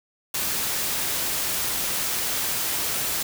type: noise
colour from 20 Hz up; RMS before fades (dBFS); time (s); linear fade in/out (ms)
white; -26; 0.34-3.23; 5
effects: none